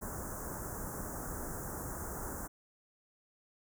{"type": "band-stop noise", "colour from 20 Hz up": "pink", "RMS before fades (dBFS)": -41, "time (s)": [0.01, 2.48], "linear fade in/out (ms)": 20, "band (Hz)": [1600, 6400], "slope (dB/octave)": 48, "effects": []}